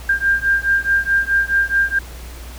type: beating tone pair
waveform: sine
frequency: 1593 / 1597.7 Hz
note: G6 / G6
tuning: +27 / +33 cents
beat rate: 4.7 Hz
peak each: -17 dBFS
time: 0.09-1.99 s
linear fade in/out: 5 ms
effects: added 60 Hz sine -32 dBFS peak until 2.58 s + pink hiss -39 dBFS RMS until 2.58 s